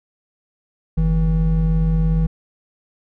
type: tone pair together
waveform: triangle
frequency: 48.11 / 161.3 Hz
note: G1 / E3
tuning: -32 / -37 cents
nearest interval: octave + major sixth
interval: 2095 cents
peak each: -15 dBFS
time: 0.97-2.27 s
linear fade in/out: 10 ms
effects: none